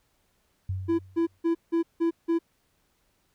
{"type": "tone with exponential decay", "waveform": "sine", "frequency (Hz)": 94, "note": "F#2", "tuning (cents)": 28, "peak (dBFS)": -25, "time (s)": [0.69, 1.38], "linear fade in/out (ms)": 5, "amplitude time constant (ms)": 150}
{"type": "tone bursts", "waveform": "triangle", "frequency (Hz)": 333.7, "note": "E4", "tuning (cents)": 21, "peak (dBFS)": -19, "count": 6, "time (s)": [0.88, 2.39], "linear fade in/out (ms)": 20, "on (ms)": 110, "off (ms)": 170}
{"effects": ["pink hiss -70 dBFS RMS until 3.34 s"]}